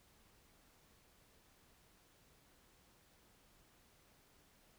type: silence
effects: pink hiss -69 dBFS RMS until 4.78 s